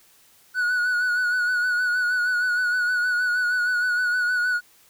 triangle tone with vibrato, 1470 Hz, F#6, 12 cents flat, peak -18 dBFS, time 0.54-4.61 s, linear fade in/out 50 ms, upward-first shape sine, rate 6.4 Hz, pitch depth 37 cents each way, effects white hiss -56 dBFS RMS until 4.89 s

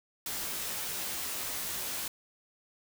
white noise with comb filter, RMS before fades -36 dBFS, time 0.26-2.08 s, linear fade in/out 2 ms, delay 17 ms, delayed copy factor -0.6, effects none

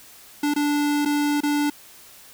square tone with dropouts, 292.4 Hz, D4, 7 cents flat, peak -20 dBFS, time 0.43-1.7 s, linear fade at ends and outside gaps 5 ms, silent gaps 0.539-0.561 / 1.051-1.057 / 1.406-1.433 s, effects white hiss -47 dBFS RMS until 2.33 s

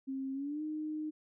sine tone with pitch glide, 267.7 to 307.5 Hz, C4 to D#4, +40 to -20 cents, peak -35 dBFS, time 0.07-1.11 s, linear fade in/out 20 ms, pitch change +240 cents, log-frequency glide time 0.33-0.62 s, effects none

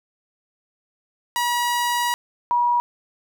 sawtooth / sine tone pair in turn, 963 / 963 Hz, B5 / B5, -44 / -44 cents, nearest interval unison, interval 0 cents, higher neither, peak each -16 dBFS, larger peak neither, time 1.36-2.14 / 2.51-2.8 s, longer first, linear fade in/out 0 ms, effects none

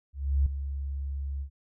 sine tone with ADSR envelope, 69.3 Hz, C#2, in tune, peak -19 dBFS, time 0.13-1.5 s, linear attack 330 ms, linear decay 5 ms, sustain -11 dB, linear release 89 ms, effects none

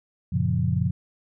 sine chord, Gb major seventh, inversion none, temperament equal, 92.5 / 116.54 / 138.59 / 174.61 Hz, Gb2 / Bb2 / Db3 / F3, 0 / 0 / 0 / 0 cents, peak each -26 dBFS, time 0.32-0.91 s, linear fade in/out 10 ms, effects none

